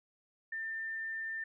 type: tone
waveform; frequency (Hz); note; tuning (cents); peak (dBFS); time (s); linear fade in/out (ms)
sine; 1794; A6; +33; -36; 0.52-1.44; 5
effects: none